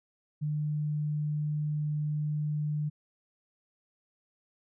sine tone, 150.1 Hz, D3, 38 cents sharp, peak -28 dBFS, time 0.41-2.9 s, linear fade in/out 20 ms, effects none

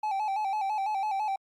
triangle tone with vibrato, 816 Hz, G#5, 31 cents flat, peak -25 dBFS, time 0.03-1.36 s, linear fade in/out 5 ms, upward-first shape square, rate 6 Hz, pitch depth 82 cents each way, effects Opus 48 kbps

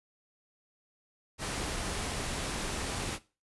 pink noise, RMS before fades -35 dBFS, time 1.38-3.19 s, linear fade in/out 50 ms, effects noise-tail reverb RT60 0.3 s tail -17 dB re dry + resampled to 24000 Hz

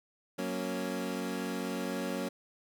25% pulse chord, F# major, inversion none, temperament equal, 185 / 233.1 / 277.2 Hz, F#3 / A#3 / C#4, 0 / 0 / 0 cents, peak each -34 dBFS, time 0.38-2.29 s, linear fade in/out 10 ms, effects none

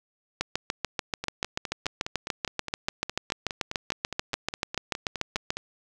two click trains, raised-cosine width 0.2 ms, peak -9 / -15 dBFS, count 36 / 22, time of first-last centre 0.41-5.505 / 1.24-5.57 s, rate 6.87 / 4.85 Hz, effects none

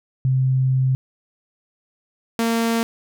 sine / sawtooth tone pair in turn, 130.81 / 229.3 Hz, C3 / A#3, 0 / -28 cents, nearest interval minor seventh, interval 972 cents, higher second, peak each -15 / -14 dBFS, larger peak second, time 0.25-0.95 / 2.39-2.83 s, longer first, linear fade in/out 0 ms, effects none

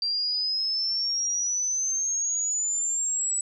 sine exponential sweep, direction up, 4699 to 7902 Hz, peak -24 dBFS, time 0.02-3.41 s, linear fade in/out 2 ms, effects none

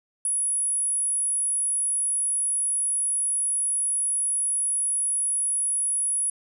sine tone, 10250 Hz, E9, 50 cents flat, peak -22 dBFS, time 0.25-6.3 s, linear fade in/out 2 ms, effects none

